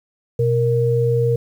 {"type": "tone pair together", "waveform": "sine", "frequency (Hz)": [123.64, 466.8], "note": ["B2", "A#4"], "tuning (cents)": [2, 2], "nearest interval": "octave + major seventh", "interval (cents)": 2300, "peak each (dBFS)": -17, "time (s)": [0.39, 1.36], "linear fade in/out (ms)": 5, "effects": ["8-bit"]}